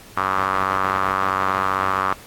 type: tone with band-pass filter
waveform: sawtooth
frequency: 95.4 Hz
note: G2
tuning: 47 cents flat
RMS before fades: -21 dBFS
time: 0.17-2.13 s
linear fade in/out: 0 ms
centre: 1200 Hz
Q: 4.9
effects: pink hiss -44 dBFS RMS until 2.26 s + AAC 64 kbps